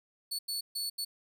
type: tone bursts at uneven times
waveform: sawtooth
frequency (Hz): 4435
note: C#8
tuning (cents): 0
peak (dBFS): -30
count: 4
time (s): 0.31-0.39 / 0.48-0.61 / 0.75-0.9 / 0.98-1.05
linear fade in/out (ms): 10
effects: none